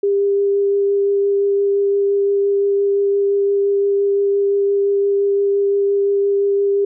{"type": "tone with vibrato", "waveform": "sine", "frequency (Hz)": 400, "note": "G4", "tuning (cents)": 35, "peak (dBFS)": -13, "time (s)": [0.03, 6.85], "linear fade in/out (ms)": 5, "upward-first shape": "sine", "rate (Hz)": 5.8, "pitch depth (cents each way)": 8, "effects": []}